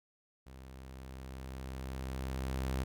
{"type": "tone with level ramp", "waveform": "sawtooth", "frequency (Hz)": 65.5, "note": "C2", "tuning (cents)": 2, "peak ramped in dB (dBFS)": [-46, -28], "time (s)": [0.46, 2.84], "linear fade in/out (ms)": 10, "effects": []}